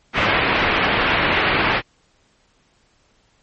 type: low-pass noise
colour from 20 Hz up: white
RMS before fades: -18 dBFS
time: 0.13-1.82 s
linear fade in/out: 50 ms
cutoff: 2700 Hz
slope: 24 dB/octave
effects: pink hiss -60 dBFS RMS until 3.42 s + MP3 32 kbps